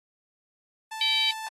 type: tone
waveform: sawtooth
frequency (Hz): 880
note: A5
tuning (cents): 0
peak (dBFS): -30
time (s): 0.91-1.49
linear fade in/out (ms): 10
type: harmonic tone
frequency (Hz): 772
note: G5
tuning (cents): -27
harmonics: 3 / 4 / 5 / 6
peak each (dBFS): -28 / -26 / -26 / -32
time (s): 1.01-1.31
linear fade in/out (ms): 2
effects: AAC 32 kbps